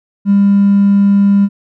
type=tone with hard clipping; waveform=triangle; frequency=200 Hz; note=G3; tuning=35 cents sharp; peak=-6 dBFS; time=0.25-1.49 s; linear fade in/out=50 ms; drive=3 dB; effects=none